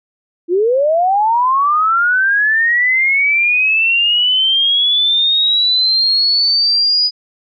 sine linear sweep, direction up, 330 to 4962 Hz, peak -10 dBFS, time 0.48-7.11 s, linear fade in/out 50 ms, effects none

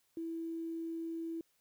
sine tone with quantisation, 329.6 Hz, E4, in tune, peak -37 dBFS, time 0.17-1.41 s, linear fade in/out 2 ms, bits 11, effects white hiss -75 dBFS RMS until 1.6 s

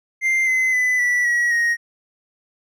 triangle tone with pitch steps, 2093 / 2048 / 2003 / 1959.6 / 1917.1 / 1875.5 Hz, C7 / C7 / B6 / B6 / A#6 / A#6, 0 / -38 / +24 / -14 / +48 / +10 cents, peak -14 dBFS, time 0.21-1.77 s, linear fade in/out 50 ms, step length 260 ms, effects none

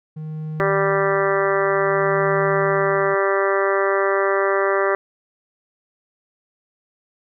triangle tone with tremolo, 155.56 Hz, D#3, in tune, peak -23 dBFS, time 0.16-3.15 s, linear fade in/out 10 ms, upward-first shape sine, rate 0.55 Hz, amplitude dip 70%
harmonic tone, 196 Hz, G3, in tune, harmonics 2 / 3 / 4 / 5 / 6 / 7 / 8 / 9 / 10, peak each -20 / -22 / -30 / -29 / -24 / -29 / -29 / -29 / -29 dBFS, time 0.6-4.95 s, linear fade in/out 0 ms
effects none

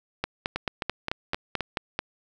two click trains, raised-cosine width 0.3 ms, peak -12 / -10 dBFS, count 5 / 9, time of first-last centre 0.56-1.607 / 0.24-1.991 s, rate 3.82 / 4.57 Hz, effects none

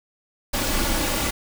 pink noise with comb filter, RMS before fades -23 dBFS, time 0.53-1.31 s, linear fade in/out 10 ms, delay 3.5 ms, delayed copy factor +0.55, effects none

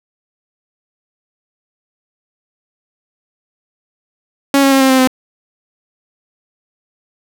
sawtooth tone with pitch steps, 277.2 / 273.2 / 269.3 / 265.4 / 261.6 / 257.9 Hz, C#4 / C#4 / C#4 / C4 / C4 / C4, 0 / -25 / -50 / +25 / 0 / -25 cents, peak -4 dBFS, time 4.54-5.074 s, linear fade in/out 2 ms, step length 89 ms, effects 7-bit

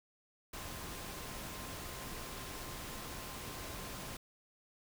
sine tone in noise, 1046.5 Hz, C6, in tune, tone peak -55 dBFS, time 0.53-4.17 s, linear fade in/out 5 ms, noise pink, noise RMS -45 dBFS, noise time 0.53-4.17 s, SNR -13 dB, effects none

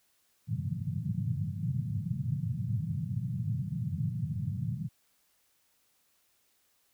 pink band-pass noise, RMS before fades -33 dBFS, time 0.47-4.89 s, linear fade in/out 50 ms, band 100 to 180 Hz, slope 48 dB/octave, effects white hiss -71 dBFS RMS until 6.93 s

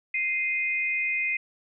sine tone pair together, 2093 / 2489 Hz, C7 / D#7, 0 / 0 cents, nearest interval minor third, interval 300 cents, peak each -27 dBFS, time 0.14-1.37 s, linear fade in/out 5 ms, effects none

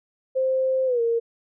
sine tone with pitch glide, 523.3 to 463.5 Hz, C5 to A#4, 0 to -10 cents, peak -19 dBFS, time 0.35-1.2 s, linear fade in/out 20 ms, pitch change -210 cents, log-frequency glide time 0.86-1.01 s, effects none

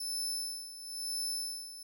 25% pulse tone with tremolo, 5270 Hz, E8, 1 cent flat, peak -28 dBFS, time 0-1.83 s, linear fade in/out 5 ms, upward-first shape sine, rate 1 Hz, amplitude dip 75%, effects none

